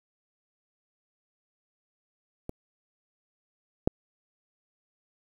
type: clicks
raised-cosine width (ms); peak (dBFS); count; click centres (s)
2; -21 / -8; 2; 2.494 / 3.875
effects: 8-bit